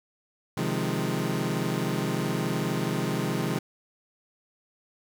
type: chord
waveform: 25% pulse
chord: F minor seventh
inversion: second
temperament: equal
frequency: 130.81 / 155.56 / 174.61 / 207.7 Hz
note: C3 / Eb3 / F3 / Ab3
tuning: 0 / 0 / 0 / 0 cents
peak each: -28 dBFS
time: 0.57-3.59 s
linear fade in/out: 5 ms
effects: none